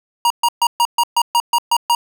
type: tone bursts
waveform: square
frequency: 947 Hz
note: A#5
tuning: 27 cents sharp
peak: -12 dBFS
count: 10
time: 0.25-1.95 s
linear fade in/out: 2 ms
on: 53 ms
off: 130 ms
effects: none